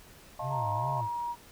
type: chord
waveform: sine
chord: F dominant seventh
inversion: third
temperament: equal with one note detuned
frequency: 622.3 / 698.5 / 880 / 1073.4 Hz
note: Eb5 / F5 / A5 / C6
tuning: 0 / 0 / 0 / +44 cents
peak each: -39 dBFS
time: 0.39-1.01 s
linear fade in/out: 5 ms
type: tone with vibrato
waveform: triangle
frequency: 118.5 Hz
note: A#2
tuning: 29 cents sharp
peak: -31 dBFS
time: 0.41-1.09 s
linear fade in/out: 50 ms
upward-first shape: sine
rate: 2.5 Hz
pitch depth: 240 cents each way
type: tone with pitch glide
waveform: sine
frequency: 932.3 to 950.8 Hz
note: A#5 to A#5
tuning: 0 to +34 cents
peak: -31 dBFS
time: 0.49-1.36 s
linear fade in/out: 50 ms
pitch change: +34 cents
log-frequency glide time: 0.59-0.8 s
effects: pink hiss -54 dBFS RMS until 1.51 s